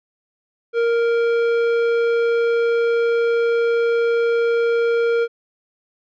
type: tone with tanh clipping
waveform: sine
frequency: 466.2 Hz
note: A#4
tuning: in tune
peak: -17 dBFS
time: 0.73-5.28 s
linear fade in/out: 50 ms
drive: 12 dB
effects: none